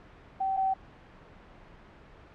sine tone pair in turn, 770 / 767 Hz, G5 / G5, -31 / -38 cents, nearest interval unison, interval 7 cents, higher first, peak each -26 / -24 dBFS, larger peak second, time 0.4-0.57 / 0.57-0.74 s, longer neither, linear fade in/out 10 ms, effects pink hiss -52 dBFS RMS until 2.34 s + low-pass 2000 Hz 12 dB/octave

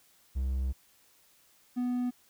triangle tone pair in turn, 65.41 / 247 Hz, C2 / B3, 0 / 0 cents, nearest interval octave + major seventh, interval 2300 cents, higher second, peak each -26 dBFS, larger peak neither, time 0.35-0.73 / 1.76-2.11 s, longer first, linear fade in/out 20 ms, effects white hiss -64 dBFS RMS until 2.29 s

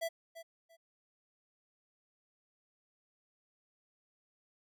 square tone with echo, 663 Hz, E5, 10 cents sharp, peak -34 dBFS, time 0.01-0.09 s, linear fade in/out 20 ms, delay 340 ms, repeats 2, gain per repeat -13 dB, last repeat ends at 0.77 s, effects none

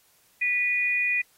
sine tone pair together, 1974 / 2457 Hz, B6 / D#7, -1 / -22 cents, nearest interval major third, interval 379 cents, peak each -27 / -23 dBFS, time 0.41-1.22 s, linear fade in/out 10 ms, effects white hiss -62 dBFS RMS until 1.37 s + AAC 48 kbps

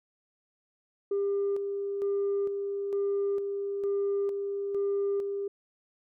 sine tone with tremolo, 399.7 Hz, G4, 34 cents sharp, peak -24 dBFS, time 1.11-5.48 s, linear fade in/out 5 ms, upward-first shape square, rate 1.1 Hz, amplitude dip 45%, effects tanh soft clip ceiling -23 dBFS

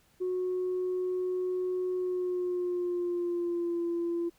sine tone with pitch glide, 366.1 to 341.6 Hz, F#4 to F4, -18 to -38 cents, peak -27 dBFS, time 0.2-4.3 s, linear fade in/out 20 ms, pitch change -120 cents, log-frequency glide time 1.95-3.83 s, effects tanh soft clip ceiling -25 dBFS + pink hiss -66 dBFS RMS until 4.38 s

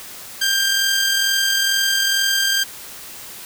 15% pulse tone with amplitude modulation, 1588 Hz, G6, 22 cents sharp, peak -8 dBFS, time 0.41-2.64 s, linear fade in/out 10 ms, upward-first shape sine, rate 42.2 Hz, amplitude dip 30%, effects white hiss -36 dBFS RMS until 3.45 s

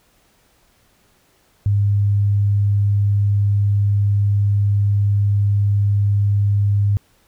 sine tone, 101.5 Hz, G#2, 39 cents flat, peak -13 dBFS, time 1.66-6.97 s, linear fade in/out 0 ms, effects pink hiss -58 dBFS RMS until 7.27 s

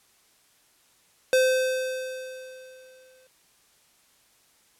square tone with exponential decay, 516 Hz, C5, 24 cents flat, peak -17 dBFS, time 1.33-3.27 s, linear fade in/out 1 ms, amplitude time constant 420 ms, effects white hiss -62 dBFS RMS until 4.79 s + low-pass 12000 Hz 12 dB/octave

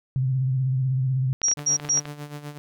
sine tone with vibrato, 130.81 Hz, C3, in tune, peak -20 dBFS, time 0.16-1.33 s, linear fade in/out 0 ms, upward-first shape sine, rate 16 Hz, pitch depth 51 cents each way
clicks, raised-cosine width 0.3 ms, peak -18 dBFS, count 9, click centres 1.417 / 1.484 / 1.515 / 1.592 / 1.799 / 1.85 / 1.889 / 1.975 / 2.055 s
sine tone bursts, 5680 Hz, F8, 28 cents sharp, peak -18 dBFS, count 3, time 1.43-2 s, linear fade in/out 10 ms, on 110 ms, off 120 ms
sawtooth tone with tremolo, 146.83 Hz, D3, in tune, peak -28 dBFS, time 1.57-2.58 s, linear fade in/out 0 ms, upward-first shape sine, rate 8 Hz, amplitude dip 70%
effects none

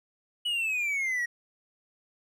triangle exponential sweep, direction down, 2960 to 1883 Hz, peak -25 dBFS, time 0.45-1.26 s, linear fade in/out 10 ms, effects none

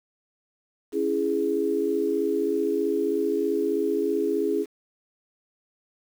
sine chord, C# minor, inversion none, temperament just, 277.2 / 332.6 / 415.8 Hz, C#4 / E4 / G#4, 0 / +16 / +2 cents, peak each -29 / -27 / -24 dBFS, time 0.92-4.66 s, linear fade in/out 50 ms, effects 8-bit

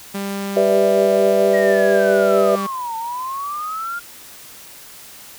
sawtooth tone, 198.2 Hz, G3, 19 cents sharp, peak -19 dBFS, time 0.14-2.67 s, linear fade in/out 10 ms
sine chord, E minor seventh, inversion first, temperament equal, 392 / 493.9 / 587.3 / 659.3 Hz, G4 / B4 / D5 / E5, 0 / 0 / 0 / 0 cents, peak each -18 dBFS, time 0.56-2.56 s, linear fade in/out 10 ms
sine linear two-way sweep, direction down then up, 1913 to 890 to 1417 Hz, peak -23 dBFS, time 1.53-4 s, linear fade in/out 20 ms, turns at 2.96 s
effects white hiss -40 dBFS RMS until 5.38 s

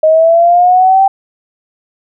sine linear sweep, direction up, 622.3 to 784 Hz, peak -4 dBFS, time 0.03-1.08 s, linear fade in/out 5 ms, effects none

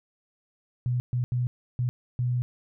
sine tone bursts at uneven times, 123.47 Hz, B2, in tune, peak -23 dBFS, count 5, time 0.86-1 / 1.13-1.24 / 1.32-1.47 / 1.79-1.89 / 2.19-2.42 s, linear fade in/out 0 ms, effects none

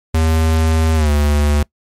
square tone with pitch glide, 80.1 to 73.45 Hz, E2 to D2, -49 to +1 cents, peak -12 dBFS, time 0.14-1.63 s, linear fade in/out 5 ms, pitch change -150 cents, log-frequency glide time 0.95-1.1 s, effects noise-tail reverb RT60 0.1 s tail -23 dB re dry + MP3 64 kbps

